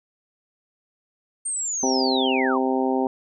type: linear sweep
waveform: sine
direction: down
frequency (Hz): 8800 to 849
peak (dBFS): -24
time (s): 1.45-2.59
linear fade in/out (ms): 10
type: harmonic tone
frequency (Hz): 130.81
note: C3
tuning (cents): 0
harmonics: 2 / 3 / 4 / 5 / 6 / 7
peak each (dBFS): -23 / -25 / -29 / -32 / -27 / -31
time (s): 1.83-3.07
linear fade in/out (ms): 2
effects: none